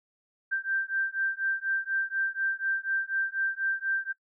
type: beating tone pair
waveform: sine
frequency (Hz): 1569 / 1573.1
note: G6 / G6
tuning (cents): +1 / +6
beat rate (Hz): 4.1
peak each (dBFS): -30 / -30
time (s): 0.51-4.13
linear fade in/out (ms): 20
effects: noise-tail reverb RT60 0.1 s tail -18 dB re dry